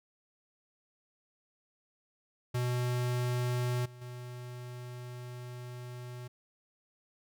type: tone with level steps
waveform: square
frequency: 123.47 Hz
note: B2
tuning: in tune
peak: -30 / -49 / -42 dBFS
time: 2.54-6.28 s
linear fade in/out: 10 ms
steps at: 3.85 / 4.01 s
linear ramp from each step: 10 ms
effects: none